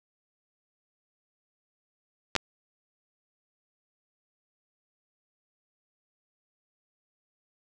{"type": "clicks", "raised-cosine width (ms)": 0.2, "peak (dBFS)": -7, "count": 2, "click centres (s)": [2.353, 2.363], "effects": []}